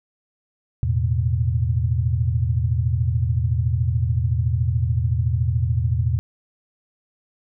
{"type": "chord", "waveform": "sine", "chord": "E suspended fourth", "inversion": "none", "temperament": "just", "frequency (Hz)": [82.41, 109.88, 123.61], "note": ["E2", "A2", "B2"], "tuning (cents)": [0, -2, 2], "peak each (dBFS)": -22, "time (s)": [0.83, 6.19], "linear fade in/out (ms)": 0, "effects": []}